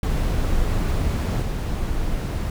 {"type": "noise with level steps", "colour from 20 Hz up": "brown", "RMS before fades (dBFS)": [-21, -24], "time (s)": [0.03, 2.5], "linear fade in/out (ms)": 2, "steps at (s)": 1.42, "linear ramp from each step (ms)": 5, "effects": []}